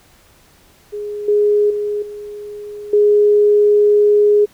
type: tone with level steps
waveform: sine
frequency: 415.3 Hz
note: G#4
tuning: in tune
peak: -22 / -10 / -17 / -27 / -8 dBFS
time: 0.92-4.46 s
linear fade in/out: 20 ms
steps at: 1.28 / 1.7 / 2.02 / 2.93 s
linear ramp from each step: 5 ms
effects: pink hiss -50 dBFS RMS until 4.53 s